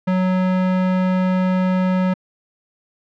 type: tone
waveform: square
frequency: 185 Hz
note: F#3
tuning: in tune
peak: -16 dBFS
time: 0.07-2.14 s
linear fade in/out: 10 ms
effects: low-pass 2000 Hz 12 dB/octave